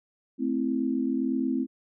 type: chord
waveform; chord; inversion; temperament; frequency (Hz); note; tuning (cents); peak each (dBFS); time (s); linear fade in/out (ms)
sine; A minor; none; equal; 220 / 261.6 / 329.6; A3 / C4 / E4; 0 / 0 / 0; -31 / -26 / -31; 0.38-1.67; 50
effects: none